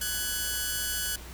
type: tone pair together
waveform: 5% pulse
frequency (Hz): 1489 / 1673.3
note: F#6 / G#6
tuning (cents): +11 / +13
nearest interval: major second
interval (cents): 202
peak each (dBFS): -19 / -23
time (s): 0.01-1.16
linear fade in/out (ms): 5
effects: added 60 Hz sine -43 dBFS peak until 1.33 s + pink hiss -46 dBFS RMS until 1.33 s